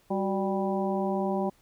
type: harmonic tone with a mistuned harmonic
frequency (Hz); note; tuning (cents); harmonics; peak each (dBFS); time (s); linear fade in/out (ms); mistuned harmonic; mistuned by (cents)
196; G3; 0; 1 / 2 / 3 / 4 / 5; -29 / -31 / -33 / -33 / -37; 0.1-1.5; 10; 2; -86
effects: pink hiss -64 dBFS RMS until 1.61 s